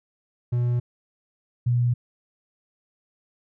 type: tone pair in turn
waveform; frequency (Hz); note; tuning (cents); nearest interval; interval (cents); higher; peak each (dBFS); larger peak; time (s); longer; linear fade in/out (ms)
triangle / sine; 121.4 / 121.4; B2 / B2; -29 / -29; unison; 0; neither; -18; neither; 0.52-0.8 / 1.66-1.94; neither; 10
effects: none